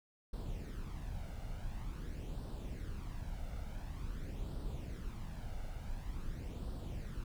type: noise with flanger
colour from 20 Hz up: brown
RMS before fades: -42 dBFS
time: 0.33-7.24 s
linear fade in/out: 5 ms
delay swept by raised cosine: 0.22 to 1.42 ms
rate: 0.47 Hz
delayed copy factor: +0.55
effects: none